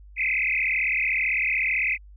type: tone with frequency modulation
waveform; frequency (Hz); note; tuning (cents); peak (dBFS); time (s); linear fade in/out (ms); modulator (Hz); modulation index
sine; 2296; D7; -40; -21; 0.16-1.98; 50; 37.9; 7.5
effects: added 50 Hz sine -44 dBFS peak until 2.16 s